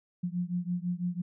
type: beating tone pair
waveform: sine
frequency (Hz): 174.61 / 180.61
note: F3 / F#3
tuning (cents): 0 / -42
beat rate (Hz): 6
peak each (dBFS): -32 / -33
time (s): 0.23-1.22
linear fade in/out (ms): 10
effects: none